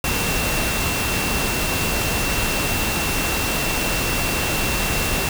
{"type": "tone in noise", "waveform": "sine", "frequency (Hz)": 2700, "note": "E7", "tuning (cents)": 41, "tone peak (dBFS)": -27, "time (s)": [0.04, 5.29], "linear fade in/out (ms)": 2, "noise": "pink", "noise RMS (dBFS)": -22, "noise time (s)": [0.04, 5.29], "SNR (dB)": -8, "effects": []}